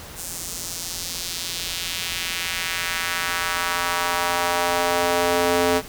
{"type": "tone with high-pass filter sweep", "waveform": "square", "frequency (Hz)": 87.31, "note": "F2", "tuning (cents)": 0, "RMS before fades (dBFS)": -24, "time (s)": [0.15, 5.82], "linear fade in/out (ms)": 50, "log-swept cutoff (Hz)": [8000, 380], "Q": 1.3, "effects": ["pink hiss -39 dBFS RMS until 5.88 s"]}